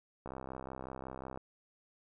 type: click train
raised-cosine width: 1 ms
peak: -29 dBFS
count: 74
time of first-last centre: 0.26-1.375 s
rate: 65.5 Hz
effects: none